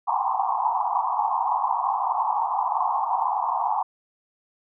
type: band-pass noise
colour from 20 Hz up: pink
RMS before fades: -24 dBFS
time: 0.07-3.83 s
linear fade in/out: 10 ms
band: 750 to 1100 Hz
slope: 96 dB/octave
effects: none